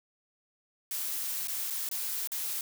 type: noise with dropouts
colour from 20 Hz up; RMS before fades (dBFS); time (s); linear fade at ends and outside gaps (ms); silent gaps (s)
blue; -34; 0.91-2.61; 1; 1.473-1.482 / 1.701-1.706 / 1.889-1.913 / 2.274-2.318
effects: none